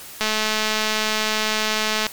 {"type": "click train", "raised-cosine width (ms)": 0.2, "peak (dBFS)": -4, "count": 402, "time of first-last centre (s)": [0.21, 2.066], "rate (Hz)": 216, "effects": ["white hiss -38 dBFS RMS until 2.12 s", "MP3 96 kbps"]}